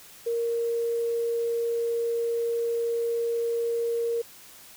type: tone with quantisation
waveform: sine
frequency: 466.2 Hz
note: A#4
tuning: in tune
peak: -24 dBFS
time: 0.26-4.22 s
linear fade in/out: 10 ms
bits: 9
effects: white hiss -49 dBFS RMS until 4.76 s